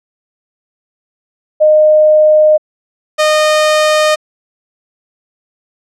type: tone pair in turn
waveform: sine / sawtooth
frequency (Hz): 614 / 614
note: D#5 / D#5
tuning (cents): -23 / -23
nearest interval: unison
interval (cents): 0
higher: neither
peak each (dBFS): -4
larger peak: neither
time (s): 1.6-2.58 / 3.18-4.16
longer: neither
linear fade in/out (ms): 20
effects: low-pass 8000 Hz 12 dB/octave